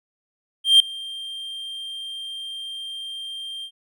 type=tone with ADSR envelope; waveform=triangle; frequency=3177 Hz; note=G7; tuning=23 cents sharp; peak=-6 dBFS; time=0.64-3.71 s; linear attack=160 ms; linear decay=3 ms; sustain=-23 dB; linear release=71 ms; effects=none